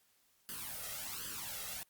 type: noise with flanger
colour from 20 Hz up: white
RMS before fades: -43 dBFS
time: 0.49-1.83 s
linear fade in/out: 0 ms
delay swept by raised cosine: 0.64 to 1.55 ms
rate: 1.3 Hz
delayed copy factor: +0.75
effects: white hiss -72 dBFS RMS until 1.89 s + Opus 48 kbps